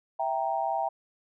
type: chord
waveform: sine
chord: E diminished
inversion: none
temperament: equal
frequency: 659.3 / 784 / 932.3 Hz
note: E5 / G5 / Bb5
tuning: 0 / 0 / 0 cents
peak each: -31 / -29 / -32 dBFS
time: 0.19-0.89 s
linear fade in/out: 10 ms
effects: none